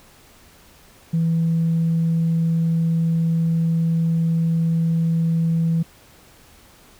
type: tone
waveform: sine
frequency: 164.81 Hz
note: E3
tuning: in tune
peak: -15 dBFS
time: 1.13-5.83 s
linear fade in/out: 10 ms
effects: tanh soft clip ceiling -13 dBFS + pink hiss -50 dBFS RMS until 6.99 s